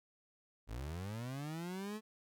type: linear sweep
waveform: 30% pulse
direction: up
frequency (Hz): 49 to 220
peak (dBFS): -38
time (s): 0.67-2.01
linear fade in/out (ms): 50
effects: none